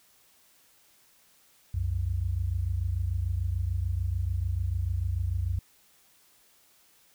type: tone pair together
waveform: sine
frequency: 64.7 / 91.5 Hz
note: C2 / F#2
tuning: -19 / -19 cents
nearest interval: tritone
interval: 600 cents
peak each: -30 / -28 dBFS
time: 1.74-5.59 s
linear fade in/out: 5 ms
effects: white hiss -62 dBFS RMS until 7.14 s